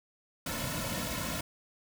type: noise with comb filter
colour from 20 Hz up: pink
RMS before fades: -35 dBFS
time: 0.46-1.41 s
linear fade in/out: 5 ms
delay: 2.5 ms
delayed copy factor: -0.85
effects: none